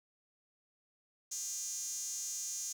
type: tone with high-pass filter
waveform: sawtooth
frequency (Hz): 402.6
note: G4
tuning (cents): +46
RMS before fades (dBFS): -40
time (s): 1.31-2.73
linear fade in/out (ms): 10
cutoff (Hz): 6500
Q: 7.2
effects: none